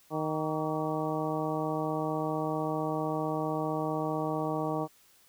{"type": "harmonic tone with a mistuned harmonic", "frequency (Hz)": 155.56, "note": "D#3", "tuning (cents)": 0, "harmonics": [1, 2, 3, 4, 5, 6, 7], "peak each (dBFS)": [-36, -34, -36, -36, -37, -40, -39], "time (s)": [0.1, 4.88], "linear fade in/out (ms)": 50, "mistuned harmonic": 7, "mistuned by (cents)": 70, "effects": ["white hiss -62 dBFS RMS until 5.28 s"]}